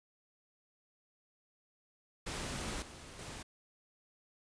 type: noise with level steps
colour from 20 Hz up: pink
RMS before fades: -40 / -51 / -46 dBFS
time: 2.26-3.43 s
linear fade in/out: 10 ms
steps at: 2.82 / 3.19 s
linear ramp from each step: 2 ms
effects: resampled to 22050 Hz

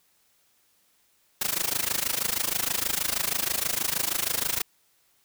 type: noise with amplitude modulation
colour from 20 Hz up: white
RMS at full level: -24 dBFS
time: 1.41-4.62 s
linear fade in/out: 5 ms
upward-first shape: sine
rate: 26.3 Hz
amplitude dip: 90%
effects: white hiss -66 dBFS RMS until 5.24 s

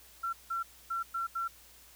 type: tone bursts at uneven times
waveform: sine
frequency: 1357 Hz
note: E6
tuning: 50 cents sharp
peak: -31 dBFS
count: 5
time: 0.23-0.33 / 0.5-0.63 / 0.9-1.03 / 1.14-1.27 / 1.35-1.48 s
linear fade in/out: 10 ms
effects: added 60 Hz sine -64 dBFS peak until 1.95 s + white hiss -57 dBFS RMS until 1.95 s

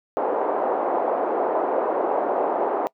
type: band-pass noise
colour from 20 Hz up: white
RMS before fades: -23 dBFS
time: 0.17-2.87 s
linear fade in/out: 0 ms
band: 360 to 830 Hz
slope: 24 dB/octave
effects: noise-tail reverb RT60 0.1 s tail -23 dB re dry

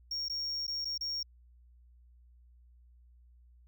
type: tone with dropouts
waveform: triangle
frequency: 5550 Hz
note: F8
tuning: 12 cents flat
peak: -32 dBFS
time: 0.11-1.23 s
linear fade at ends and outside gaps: 5 ms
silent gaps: 0.285-0.297 / 0.669-0.678 / 0.847-0.853 / 0.978-1.009 s
effects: added 60 Hz sine -57 dBFS peak until 3.67 s

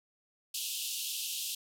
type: band-pass noise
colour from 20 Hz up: pink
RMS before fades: -37 dBFS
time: 0.54-1.55 s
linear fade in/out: 5 ms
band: 2700 to 16000 Hz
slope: 96 dB/octave
effects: none

